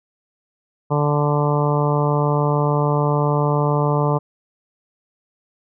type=harmonic tone; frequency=146.83 Hz; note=D3; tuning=in tune; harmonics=1 / 2 / 3 / 4 / 5 / 6 / 7 / 8; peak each=-18 / -27 / -23 / -25 / -29 / -26 / -26 / -30 dBFS; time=0.9-4.19 s; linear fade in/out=20 ms; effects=none